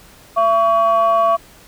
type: tone pair together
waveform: sine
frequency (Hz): 674 / 1127.3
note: E5 / C#6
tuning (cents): +38 / +29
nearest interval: major sixth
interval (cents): 891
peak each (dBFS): -13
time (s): 0.36-1.37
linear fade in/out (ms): 20
effects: tanh soft clip ceiling -6 dBFS + pink hiss -45 dBFS RMS until 1.67 s